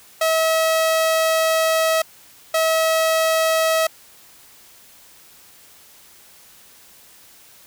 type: tone pair in turn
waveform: sawtooth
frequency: 644 / 644 Hz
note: E5 / E5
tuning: -41 / -41 cents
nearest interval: unison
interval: 0 cents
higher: neither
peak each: -12 dBFS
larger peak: neither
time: 0.21-2.02 / 2.54-3.87 s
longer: first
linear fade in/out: 5 ms
effects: white hiss -48 dBFS RMS until 7.66 s